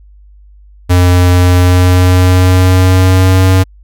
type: tone with pitch glide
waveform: square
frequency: 89.5 to 93.68 Hz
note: F2 to F#2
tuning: +43 to +22 cents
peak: -5 dBFS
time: 0.89-3.64 s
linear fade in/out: 20 ms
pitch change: +79 cents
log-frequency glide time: 1.36-3.46 s
effects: added 50 Hz sine -36 dBFS peak until 3.83 s